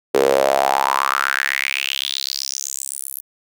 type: tone with high-pass filter sweep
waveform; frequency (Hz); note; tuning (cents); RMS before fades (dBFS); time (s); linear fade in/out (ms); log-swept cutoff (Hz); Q
sawtooth; 67.8; C#2; -38; -20; 0.14-3.21; 10; 420 to 12000; 5.5
effects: none